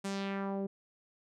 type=tone with low-pass filter sweep; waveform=sawtooth; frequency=196.6 Hz; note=G3; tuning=5 cents sharp; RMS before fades=-36 dBFS; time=0.04-0.67 s; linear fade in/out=10 ms; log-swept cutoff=9400 to 410 Hz; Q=1.7; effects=none